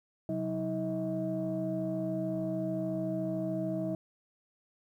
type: tone cluster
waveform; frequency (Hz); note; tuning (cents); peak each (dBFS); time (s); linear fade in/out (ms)
sine; 131.5 / 185.1 / 319.3 / 638; C3 / F#3 / D#4 / D#5; +9 / +1 / +45 / +43; -39 / -35 / -34 / -35; 0.29-3.95; 2
effects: tanh soft clip ceiling -23 dBFS + 11-bit